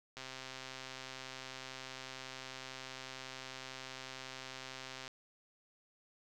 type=click train; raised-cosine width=0.2 ms; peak=-28 dBFS; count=644; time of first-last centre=0.17-5.078 s; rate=131 Hz; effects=none